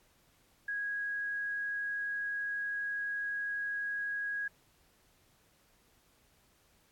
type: tone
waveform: sine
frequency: 1652 Hz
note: G#6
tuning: 10 cents flat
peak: -33 dBFS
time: 0.68-4.48 s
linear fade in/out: 5 ms
effects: pink hiss -68 dBFS RMS until 6.91 s + AAC 64 kbps